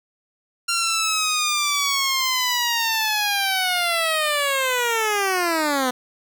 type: linear sweep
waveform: 10% pulse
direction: down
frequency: 1386 to 246.9 Hz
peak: -11 dBFS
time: 0.68-5.91 s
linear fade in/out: 10 ms
effects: none